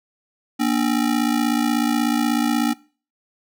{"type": "ring-modulated tone", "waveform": "square", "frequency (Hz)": 265.5, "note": "C4", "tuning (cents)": 25, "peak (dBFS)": -15, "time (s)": [0.59, 2.74], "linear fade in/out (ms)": 20, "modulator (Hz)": 28.2, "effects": ["noise-tail reverb RT60 0.4 s tail -22 dB re dry"]}